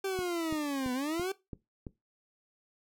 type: linear two-way sweep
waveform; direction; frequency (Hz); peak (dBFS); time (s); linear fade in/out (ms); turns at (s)
40% pulse; down then up; 392 to 246.9 to 392; -30; 0.04-1.32; 5; 0.93
type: click train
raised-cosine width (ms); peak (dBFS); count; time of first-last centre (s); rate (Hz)
3; -27; 6; 0.19-1.868; 2.98
effects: noise-tail reverb RT60 0.2 s tail -18 dB re dry